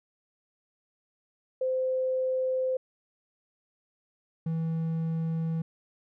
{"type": "tone pair in turn", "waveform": ["sine", "triangle"], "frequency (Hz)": [517, 162.84], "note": ["C5", "E3"], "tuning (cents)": [-21, -21], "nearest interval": "octave + minor sixth", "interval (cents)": 2000, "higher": "first", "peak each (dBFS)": -25, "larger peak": "neither", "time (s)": [[1.61, 2.77], [4.46, 5.62]], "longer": "neither", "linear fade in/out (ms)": 5, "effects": []}